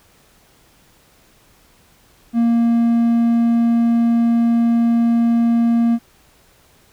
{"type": "tone", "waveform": "triangle", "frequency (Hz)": 233.1, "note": "A#3", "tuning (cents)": 0, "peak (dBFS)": -10, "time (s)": [2.33, 5.99], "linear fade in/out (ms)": 50, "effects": ["pink hiss -53 dBFS RMS until 6.92 s"]}